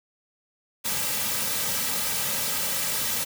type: noise with comb filter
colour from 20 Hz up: white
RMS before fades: -27 dBFS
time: 0.84-3.25 s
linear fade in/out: 20 ms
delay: 2.8 ms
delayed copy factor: -0.75
effects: none